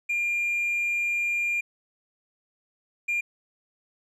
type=tone bursts at uneven times; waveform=triangle; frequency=2400 Hz; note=D7; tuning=37 cents sharp; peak=-21 dBFS; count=2; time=0.09-1.61 / 3.08-3.21 s; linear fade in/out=10 ms; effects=tanh soft clip ceiling -19 dBFS + resampled to 32000 Hz